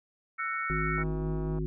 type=chord; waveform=sine; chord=F# dominant seventh; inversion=third; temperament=just; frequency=1332 / 1480 / 1850 / 2220 Hz; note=E6 / F#6 / A#6 / C#7; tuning=+18 / 0 / -14 / +2 cents; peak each=-33 / -38 / -39 / -35 dBFS; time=0.38-1.04 s; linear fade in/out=20 ms
type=harmonic tone; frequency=51.91 Hz; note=G#1; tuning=in tune; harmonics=1 / 3 / 5 / 7; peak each=-33 / -32 / -40 / -36 dBFS; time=0.7-1.66 s; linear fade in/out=0 ms
type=click train; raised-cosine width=1 ms; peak=-31 dBFS; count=98; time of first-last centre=0.98-1.586 s; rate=160 Hz
effects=none